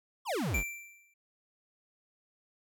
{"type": "exponential sweep", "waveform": "square", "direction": "down", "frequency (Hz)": [1174.7, 33.94], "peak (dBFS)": -31, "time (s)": [0.25, 0.64], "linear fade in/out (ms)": 50}
{"type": "tone with exponential decay", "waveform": "square", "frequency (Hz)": 2349, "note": "D7", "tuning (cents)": 0, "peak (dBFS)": -29, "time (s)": [0.54, 1.14], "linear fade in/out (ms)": 5, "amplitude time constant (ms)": 130}
{"effects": []}